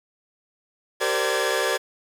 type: tone cluster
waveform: sawtooth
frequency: 386.1 / 458.8 / 518 / 587 / 1688 Hz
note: G4 / A#4 / C5 / D5 / G#6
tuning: -26 / -28 / -17 / -1 / +28 cents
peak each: -24 dBFS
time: 1-1.78 s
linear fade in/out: 20 ms
effects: low-pass 12000 Hz 12 dB/octave + 8-bit